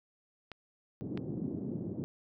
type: clicks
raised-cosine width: 0.3 ms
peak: -27 dBFS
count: 2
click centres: 0.517 / 1.175 s
type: band-pass noise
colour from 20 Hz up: white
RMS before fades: -38 dBFS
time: 1.01-2.04 s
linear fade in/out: 0 ms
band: 110 to 330 Hz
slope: 24 dB/octave
effects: none